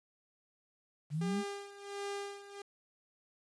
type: linear sweep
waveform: sine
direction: up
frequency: 141.8 to 218.1 Hz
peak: -32 dBFS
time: 1.1-1.44 s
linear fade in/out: 50 ms
type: tone with tremolo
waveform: sawtooth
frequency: 401.7 Hz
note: G4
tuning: 42 cents sharp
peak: -33 dBFS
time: 1.21-2.62 s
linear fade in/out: 5 ms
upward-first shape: sine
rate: 1.4 Hz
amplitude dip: 80%
effects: resampled to 22050 Hz + 10-bit

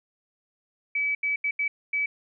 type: tone bursts at uneven times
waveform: sine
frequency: 2291 Hz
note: D7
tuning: 44 cents flat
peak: -23 dBFS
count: 5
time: 0.95-1.15 / 1.23-1.36 / 1.44-1.51 / 1.59-1.68 / 1.93-2.06 s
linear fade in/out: 5 ms
effects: none

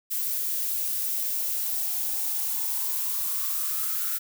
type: noise with high-pass filter sweep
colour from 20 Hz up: violet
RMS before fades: -28 dBFS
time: 0.1-4.19 s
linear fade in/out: 20 ms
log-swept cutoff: 420 to 1400 Hz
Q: 9.4
effects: none

